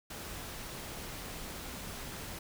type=noise; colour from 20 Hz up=pink; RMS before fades=-43 dBFS; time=0.1-2.39 s; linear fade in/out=5 ms; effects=none